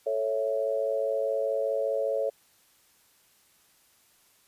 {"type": "chord", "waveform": "sine", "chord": "A major", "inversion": "none", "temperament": "equal", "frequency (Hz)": [440, 554.4, 659.3], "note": ["A4", "C#5", "E5"], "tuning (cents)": [0, 0, 0], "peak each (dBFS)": [-31, -27, -33], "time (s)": [0.06, 2.3], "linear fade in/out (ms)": 10, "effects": ["white hiss -63 dBFS RMS until 4.47 s", "resampled to 32000 Hz"]}